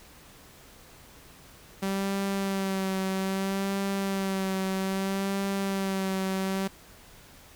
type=tone with vibrato; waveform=sawtooth; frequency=193.5 Hz; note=G3; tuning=22 cents flat; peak=-23 dBFS; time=1.82-6.68 s; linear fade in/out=10 ms; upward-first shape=sine; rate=0.62 Hz; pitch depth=28 cents each way; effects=pink hiss -52 dBFS RMS until 7.55 s